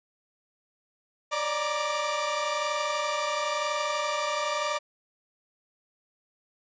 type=tone cluster; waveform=sawtooth; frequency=567 / 599 / 943 / 1177 Hz; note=C#5 / D5 / A#5 / D6; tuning=+39 / +34 / +20 / +3 cents; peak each=-33 / -27 / -31 / -27 dBFS; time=1.31-4.79 s; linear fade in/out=20 ms; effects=resampled to 16000 Hz